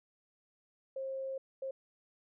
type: tone bursts at uneven times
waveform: sine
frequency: 534 Hz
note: C5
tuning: 35 cents sharp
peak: -36 dBFS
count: 2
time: 0.96-1.38 / 1.62-1.71 s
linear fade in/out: 5 ms
effects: none